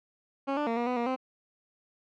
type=tone with pitch steps; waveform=15% pulse; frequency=274.5 / 295.4 / 230.1 / 238.5 / 249.5 / 237.1 / 259.5 Hz; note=C#4 / D4 / A#3 / A#3 / B3 / A#3 / C4; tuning=-17 / +10 / -22 / +40 / +18 / +30 / -14 cents; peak=-21 dBFS; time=0.47-1.163 s; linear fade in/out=20 ms; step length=99 ms; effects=low-pass 2000 Hz 12 dB/octave